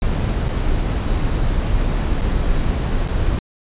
brown noise with dropouts, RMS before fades -18 dBFS, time 0.02-3.39 s, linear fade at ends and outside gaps 2 ms, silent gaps 0.484-0.488 / 2.212-2.217 / 3.08-3.084 s, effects resampled to 8000 Hz

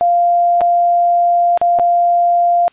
sine tone with dropouts, 696 Hz, F5, 6 cents flat, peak -9 dBFS, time 0.01-2.68 s, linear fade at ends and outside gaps 0 ms, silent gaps 0.608-0.615 / 1.575-1.615 / 1.788-1.796 s, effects white hiss -52 dBFS RMS until 2.72 s + resampled to 8000 Hz

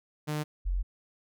sawtooth / sine tone pair in turn, 151 / 44.89 Hz, D3 / F1, +48 / +48 cents, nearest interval octave + major sixth, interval 2100 cents, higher first, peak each -26 dBFS, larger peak neither, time 0.27-0.44 / 0.65-0.83 s, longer second, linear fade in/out 20 ms, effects none

